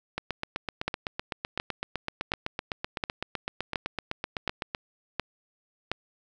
two click trains, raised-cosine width 0.3 ms, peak -11 / -14 dBFS, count 8 / 37, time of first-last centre 0.88-5.916 / 0.18-4.749 s, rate 1.39 / 7.88 Hz, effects none

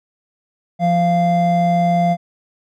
triangle tone pair together, 173.25 / 693 Hz, F3 / F5, -14 / -14 cents, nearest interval 2 octaves, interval 2400 cents, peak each -14 / -13 dBFS, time 0.79-2.17 s, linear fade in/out 50 ms, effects none

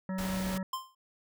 harmonic tone, 188.5 Hz, F#3, 32 cents sharp, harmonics 1 / 3 / 5 / 7 / 9 / 10, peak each -32 / -42 / -46 / -49 / -51 / -52 dBFS, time 0.09-0.63 s, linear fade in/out 2 ms
pink noise, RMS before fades -39 dBFS, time 0.18-0.58 s, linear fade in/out 5 ms
square tone with exponential decay, 1046.5 Hz, C6, in tune, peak -30 dBFS, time 0.73-0.95 s, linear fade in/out 5 ms, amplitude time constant 47 ms
effects none

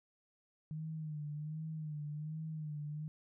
sine tone with vibrato, 153.3 Hz, D#3, 25 cents flat, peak -39 dBFS, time 0.71-3.08 s, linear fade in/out 0 ms, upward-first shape sine, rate 1.3 Hz, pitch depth 61 cents each way, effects none

